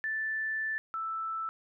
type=tone pair in turn; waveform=sine; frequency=1760 / 1320.9 Hz; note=A6 / E6; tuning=0 / +3 cents; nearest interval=perfect fourth; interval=497 cents; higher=first; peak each=-30 / -32 dBFS; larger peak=first; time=0.04-0.78 / 0.94-1.49 s; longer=first; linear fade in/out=0 ms; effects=none